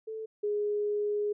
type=tone pair in turn; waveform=sine; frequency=440 / 415.3 Hz; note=A4 / G#4; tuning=0 / 0 cents; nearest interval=minor second; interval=100 cents; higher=first; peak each=-35 / -27 dBFS; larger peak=second; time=0.07-0.26 / 0.43-1.33 s; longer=second; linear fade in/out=10 ms; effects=none